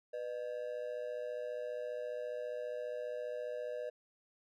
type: ring-modulated tone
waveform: triangle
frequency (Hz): 551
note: C#5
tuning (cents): -11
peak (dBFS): -33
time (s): 0.13-3.9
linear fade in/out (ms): 10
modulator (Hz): 57.4
effects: none